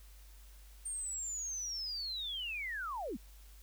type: linear sweep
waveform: sine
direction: down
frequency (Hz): 8810 to 181.9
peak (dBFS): -37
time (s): 0.85-3.17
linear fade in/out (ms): 10
effects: added 50 Hz sine -53 dBFS peak until 3.62 s + white hiss -63 dBFS RMS until 3.62 s